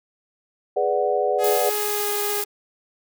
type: chord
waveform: sine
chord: G# half-diminished seventh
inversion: none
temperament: equal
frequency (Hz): 415.3 / 493.9 / 587.3 / 740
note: G#4 / B4 / D5 / F#5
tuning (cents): 0 / 0 / 0 / 0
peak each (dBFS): -24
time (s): 0.76-1.7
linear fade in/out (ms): 10
type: tone with pitch glide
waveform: sawtooth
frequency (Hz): 419.6 to 412.6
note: G#4 to G#4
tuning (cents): +18 to -11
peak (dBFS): -21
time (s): 1.38-2.45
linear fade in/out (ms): 50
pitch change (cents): -29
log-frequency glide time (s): 1.7-2.07
type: noise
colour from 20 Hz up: blue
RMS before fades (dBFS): -27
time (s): 1.44-2.44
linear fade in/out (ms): 2
effects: none